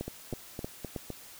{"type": "two click trains", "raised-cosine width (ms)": 2, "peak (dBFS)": [-23, -21], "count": [5, 4], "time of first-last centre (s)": [[0.08, 1.103], [0.01, 0.962]], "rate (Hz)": [3.91, 3.15], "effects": ["white hiss -50 dBFS RMS until 1.39 s"]}